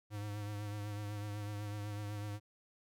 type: tone with vibrato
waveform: square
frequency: 103.83 Hz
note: G#2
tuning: in tune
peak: -40 dBFS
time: 0.1-2.4 s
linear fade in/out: 50 ms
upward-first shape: triangle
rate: 8 Hz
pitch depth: 40 cents each way
effects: none